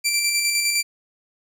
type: tone with tremolo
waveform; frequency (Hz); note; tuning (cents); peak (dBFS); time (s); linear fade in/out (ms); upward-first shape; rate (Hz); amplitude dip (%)
15% pulse; 2349; D7; 0; -11; 0.04-0.83; 20; square; 9.8; 30
effects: none